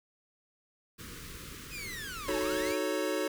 pink band-stop noise, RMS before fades -45 dBFS, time 0.98-2.73 s, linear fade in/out 20 ms, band 490 to 1100 Hz, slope 48 dB/octave
sawtooth linear two-way sweep, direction down then up, 2570 to 818 to 2570 Hz, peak -36 dBFS, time 1.7-2.78 s, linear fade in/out 50 ms, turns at 2.37 s
square chord, D# half-diminished seventh, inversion none, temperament equal, 311.1 / 370 / 440 / 554.4 Hz, D#4 / F#4 / A4 / C#5, 0 / 0 / 0 / 0 cents, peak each -36 / -36 / -37 / -35 dBFS, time 2.28-3.28 s, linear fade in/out 5 ms
effects none

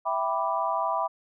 sine chord, E minor seventh, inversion none, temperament equal, 659.3 / 784 / 987.8 / 1174.7 Hz, E5 / G5 / B5 / D6, 0 / 0 / 0 / 0 cents, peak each -30 / -31 / -28 / -31 dBFS, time 0.05-1.08 s, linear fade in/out 20 ms, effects none

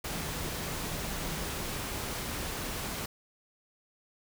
sine tone in noise, 160 Hz, D#3, 49 cents sharp, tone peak -43 dBFS, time 0.11-1.48 s, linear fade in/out 5 ms, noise pink, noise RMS -36 dBFS, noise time 0.04-3.06 s, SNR -10 dB, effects none

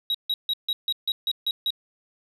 sine tone bursts, 3834 Hz, A#7, 48 cents sharp, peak -19 dBFS, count 9, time 0.1-1.705 s, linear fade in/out 2 ms, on 45 ms, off 150 ms, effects tanh soft clip ceiling -21 dBFS

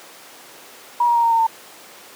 sine tone with pitch steps, 959 / 947.4 / 936 / 924.7 / 913.6 / 902.6 Hz, A#5 / A#5 / A#5 / A#5 / A#5 / A5, +49 / +28 / +7 / -14 / -35 / +44 cents, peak -13 dBFS, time 1-1.468 s, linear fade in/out 5 ms, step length 78 ms, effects pink hiss -41 dBFS RMS until 2.15 s + high-pass 400 Hz 12 dB/octave

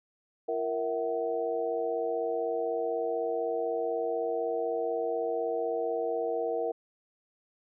sine tone cluster, 342 / 466.1 / 655 / 751 Hz, F4 / A#4 / E5 / F#5, -36 / 0 / -11 / +26 cents, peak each -38 / -30 / -34 / -37 dBFS, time 0.48-6.72 s, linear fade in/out 10 ms, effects none

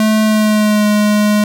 square tone with pitch glide, 216.5 to 209.5 Hz, A3 to G#3, -28 to +15 cents, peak -10 dBFS, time 0-1.44 s, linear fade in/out 2 ms, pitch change -57 cents, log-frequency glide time 0.24-0.86 s, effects none

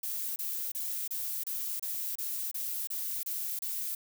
violet noise bursts, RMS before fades -35 dBFS, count 11, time 0.03-3.95 s, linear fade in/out 5 ms, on 330 ms, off 29 ms, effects none

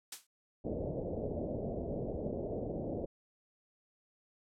blue noise with exponential decay, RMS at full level -33 dBFS, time 0.12-0.27 s, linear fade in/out 5 ms, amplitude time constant 32 ms
white low-pass noise, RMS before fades -38 dBFS, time 0.64-3.06 s, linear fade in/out 10 ms, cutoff 620 Hz, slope 48 dB/octave
effects low-pass 9000 Hz 12 dB/octave

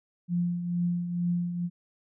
sine tone with tremolo, 174.61 Hz, F3, in tune, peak -23 dBFS, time 0.28-1.7 s, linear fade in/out 50 ms, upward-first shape triangle, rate 2.2 Hz, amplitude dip 60%, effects none

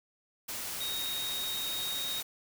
sine tone in noise, 3745 Hz, A#7, 7 cents sharp, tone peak -34 dBFS, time 0.8-2.21 s, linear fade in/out 10 ms, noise white, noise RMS -38 dBFS, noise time 0.48-2.23 s, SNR +1 dB, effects none

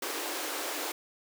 pink high-pass noise, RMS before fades -35 dBFS, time 0.02-0.92 s, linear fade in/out 5 ms, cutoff 280 Hz, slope 96 dB/octave, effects none

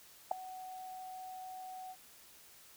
sine tone with ADSR envelope, 746 Hz, F#5, 14 cents sharp, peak -23 dBFS, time 0.31-1.96 s, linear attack 5 ms, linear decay 3 ms, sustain -21 dB, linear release 52 ms, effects white hiss -59 dBFS RMS until 2.76 s

